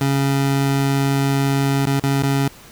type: tone with dropouts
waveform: 25% pulse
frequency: 138 Hz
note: C#3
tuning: 7 cents flat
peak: -12 dBFS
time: 0.01-2.48 s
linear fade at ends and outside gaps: 2 ms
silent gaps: 1.857-1.869 / 1.997-2.037 / 2.223-2.234 s
effects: pink hiss -43 dBFS RMS until 2.71 s